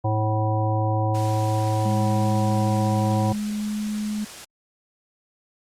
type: harmonic tone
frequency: 108.4 Hz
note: A2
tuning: 25 cents flat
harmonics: 1 / 3 / 5 / 7 / 9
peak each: -21 / -30 / -29 / -28 / -31 dBFS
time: 0.04-3.33 s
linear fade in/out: 10 ms
type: noise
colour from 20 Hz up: white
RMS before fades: -38 dBFS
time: 1.14-4.45 s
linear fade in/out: 10 ms
type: tone with pitch glide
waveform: sine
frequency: 207.7 to 211.3 Hz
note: G#3 to G#3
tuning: 0 to +30 cents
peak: -24 dBFS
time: 1.85-4.25 s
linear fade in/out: 10 ms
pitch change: +30 cents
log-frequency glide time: 2.9-3.82 s
effects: low-pass 9000 Hz 12 dB/octave + Opus 48 kbps